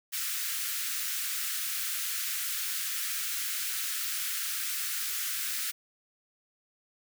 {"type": "high-pass noise", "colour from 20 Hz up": "white", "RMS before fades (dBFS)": -33, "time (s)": [0.12, 5.72], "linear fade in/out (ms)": 20, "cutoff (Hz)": 1300, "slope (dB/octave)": 48, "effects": []}